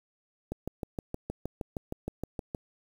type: click train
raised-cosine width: 2 ms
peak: -20 dBFS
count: 14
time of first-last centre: 0.52-2.548 s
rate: 6.41 Hz
effects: 8-bit